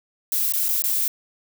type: noise with dropouts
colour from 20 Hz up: violet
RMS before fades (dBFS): -22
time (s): 0.32-1.08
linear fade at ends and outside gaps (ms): 1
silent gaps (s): 0.523-0.536 / 0.684-0.688 / 0.821-0.839
effects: none